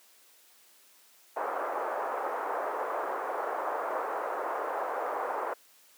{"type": "band-pass noise", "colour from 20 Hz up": "pink", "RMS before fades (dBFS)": -33, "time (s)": [1.36, 5.54], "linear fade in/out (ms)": 10, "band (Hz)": [460, 1300], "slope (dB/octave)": 24, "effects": ["white hiss -60 dBFS RMS until 5.97 s", "high-pass 300 Hz 12 dB/octave"]}